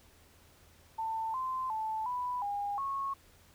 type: tone with pitch steps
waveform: sine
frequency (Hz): 892 / 1037 / 876 / 990 / 812 / 1097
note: A5 / C6 / A5 / B5 / G#5 / C#6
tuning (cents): +23 / -16 / -8 / +4 / -39 / -18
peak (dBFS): -32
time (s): 0.98-3.14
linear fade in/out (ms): 10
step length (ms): 360
effects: added 83 Hz sine -64 dBFS peak until 3.54 s + pink hiss -62 dBFS RMS until 3.54 s